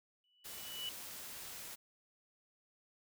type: tone with exponential growth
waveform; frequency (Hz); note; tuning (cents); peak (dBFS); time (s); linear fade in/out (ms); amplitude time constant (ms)
sine; 2960; F#7; 0; -37; 0.24-0.89; 1; 140
type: noise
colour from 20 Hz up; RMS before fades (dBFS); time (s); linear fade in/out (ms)
white; -48; 0.44-1.76; 20
effects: none